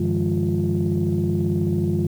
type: tone cluster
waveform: sine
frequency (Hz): 96 / 149.3 / 167.8 / 202.5 / 351.1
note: G2 / D3 / E3 / G#3 / F4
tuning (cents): -36 / +29 / +31 / -43 / +9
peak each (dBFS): -24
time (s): 0-2.07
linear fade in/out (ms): 5
effects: tanh soft clip ceiling -12 dBFS + 8-bit